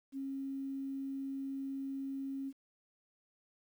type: tone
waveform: sine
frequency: 271.6 Hz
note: C#4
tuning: 35 cents flat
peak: -37 dBFS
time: 0.12-2.53 s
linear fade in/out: 50 ms
effects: 11-bit